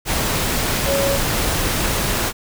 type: tone in noise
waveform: sine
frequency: 554.4 Hz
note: C#5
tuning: in tune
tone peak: -18 dBFS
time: 0.85-1.19 s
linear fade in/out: 50 ms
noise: pink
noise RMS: -20 dBFS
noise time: 0.05-2.33 s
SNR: -1 dB
effects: none